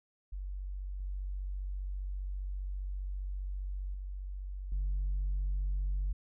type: tone with level steps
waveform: sine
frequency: 47.5 Hz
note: F#1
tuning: 46 cents sharp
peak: -36 / -34 / -37 / -28 dBFS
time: 0.32-6.13 s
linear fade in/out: 10 ms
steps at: 1 / 3.94 / 4.72 s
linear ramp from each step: 2 ms
effects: tanh soft clip ceiling -27 dBFS